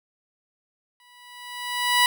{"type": "tone with exponential growth", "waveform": "15% pulse", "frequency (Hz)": 980, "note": "B5", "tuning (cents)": -14, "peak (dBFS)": -8, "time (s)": [1, 2.06], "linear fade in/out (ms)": 1, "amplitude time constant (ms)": 230, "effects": []}